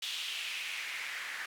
white noise with band-pass filter sweep, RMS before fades -39 dBFS, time 0.02-1.46 s, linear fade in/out 5 ms, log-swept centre 3300 to 1700 Hz, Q 3.2, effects none

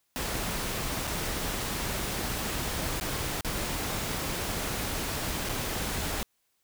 pink noise with dropouts, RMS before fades -32 dBFS, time 0.16-6.23 s, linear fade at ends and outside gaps 0 ms, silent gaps 1.071-1.075 / 2.999-3.011 / 3.409-3.447 / 5.489-5.494 s, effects white hiss -74 dBFS RMS until 6.63 s

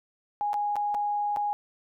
sine tone with dropouts, 826 Hz, G#5, 10 cents flat, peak -25 dBFS, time 0.41-1.53 s, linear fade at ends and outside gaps 0 ms, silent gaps 0.532-0.541 / 0.757-0.765 / 0.944-0.948 / 1.362-1.37 s, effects none

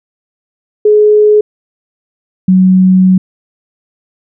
sine tone pair in turn, 421.9 / 186.21 Hz, G#4 / F#3, +27 / +11 cents, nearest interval octave + major second, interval 1416 cents, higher first, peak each -3 dBFS, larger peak neither, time 0.85-1.41 / 2.48-3.18 s, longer second, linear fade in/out 5 ms, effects none

